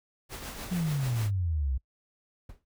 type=noise with tremolo; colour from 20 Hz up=pink; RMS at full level=-38 dBFS; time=0.29-1.31 s; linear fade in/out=50 ms; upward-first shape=triangle; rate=6.8 Hz; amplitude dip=50%
type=exponential sweep; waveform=sine; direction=down; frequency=185 to 61.74 Hz; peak=-26 dBFS; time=0.71-1.78 s; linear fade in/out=10 ms
type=noise with exponential decay; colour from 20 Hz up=brown; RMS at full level=-41 dBFS; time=2.49-2.65 s; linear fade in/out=5 ms; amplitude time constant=33 ms
effects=noise-tail reverb RT60 0.1 s tail -23 dB re dry